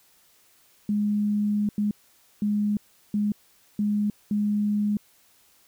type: tone bursts at uneven times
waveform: sine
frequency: 207.7 Hz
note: G#3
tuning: in tune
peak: -21 dBFS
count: 6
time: 0.89-1.69 / 1.78-1.91 / 2.42-2.77 / 3.14-3.32 / 3.79-4.1 / 4.31-4.97 s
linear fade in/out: 2 ms
effects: white hiss -60 dBFS RMS until 5.67 s